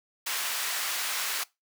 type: high-pass noise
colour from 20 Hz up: pink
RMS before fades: -31 dBFS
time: 0.26-1.44 s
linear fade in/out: 10 ms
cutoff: 1300 Hz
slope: 12 dB/octave
effects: noise-tail reverb RT60 0.2 s tail -21 dB re dry